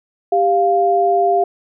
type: tone pair together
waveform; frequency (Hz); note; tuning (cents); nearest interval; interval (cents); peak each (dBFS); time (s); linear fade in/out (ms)
sine; 395.1 / 698.5; G4 / F5; +14 / 0; minor seventh; 986; -16 / -13; 0.32-1.44; 5
effects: none